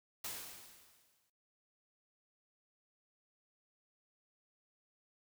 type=noise with exponential decay; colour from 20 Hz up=white; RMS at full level=-41 dBFS; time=0.24-1.3 s; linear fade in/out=5 ms; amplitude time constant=230 ms; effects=noise-tail reverb RT60 0.2 s tail -19 dB re dry